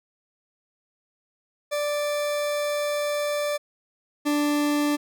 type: tone pair in turn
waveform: 40% pulse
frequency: 587.3 / 293.6 Hz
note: D5 / D4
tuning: 0 / 0 cents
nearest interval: octave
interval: 1200 cents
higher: first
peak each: -23 / -20 dBFS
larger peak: second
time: 1.71-3.58 / 4.25-4.97 s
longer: first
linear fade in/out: 20 ms
effects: none